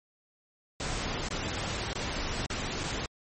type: noise with dropouts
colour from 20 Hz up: pink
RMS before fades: -33 dBFS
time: 0.8-3.06 s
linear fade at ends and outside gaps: 1 ms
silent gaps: 1.286-1.307 / 1.932-1.954 / 2.462-2.501 / 2.834-2.838 s
effects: MP3 32 kbps